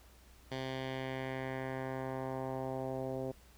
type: tone with low-pass filter sweep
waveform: 10% pulse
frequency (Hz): 131.6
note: C3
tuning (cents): +10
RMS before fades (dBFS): -39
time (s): 0.51-3.32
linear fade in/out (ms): 10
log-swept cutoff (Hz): 4100 to 530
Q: 1.6
effects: added 60 Hz sine -59 dBFS peak until 3.57 s + pink hiss -63 dBFS RMS until 3.57 s